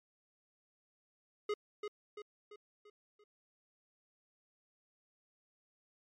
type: tone with echo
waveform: square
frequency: 417.5 Hz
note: G#4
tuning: 9 cents sharp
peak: -33 dBFS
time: 1.49-1.54 s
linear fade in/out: 5 ms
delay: 340 ms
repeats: 5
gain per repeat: -6 dB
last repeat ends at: 3.24 s
effects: low-pass 4000 Hz 12 dB/octave + MP3 64 kbps